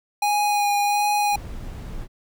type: tone with vibrato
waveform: square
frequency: 823 Hz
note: G#5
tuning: 16 cents flat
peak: -19 dBFS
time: 0.22-1.36 s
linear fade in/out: 5 ms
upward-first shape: sine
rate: 1.4 Hz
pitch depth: 14 cents each way
type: noise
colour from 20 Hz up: brown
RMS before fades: -33 dBFS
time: 1.31-2.08 s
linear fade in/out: 50 ms
effects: none